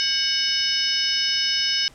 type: harmonic tone with a mistuned harmonic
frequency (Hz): 740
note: F#5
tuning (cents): 0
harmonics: 2 / 3 / 4 / 5 / 6 / 7 / 8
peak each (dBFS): -31 / -32 / -25 / -31 / -33 / -22 / -33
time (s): 0-1.88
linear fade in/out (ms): 0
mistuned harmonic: 2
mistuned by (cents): +140
effects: pink hiss -51 dBFS RMS until 1.94 s + low-pass 9000 Hz 12 dB/octave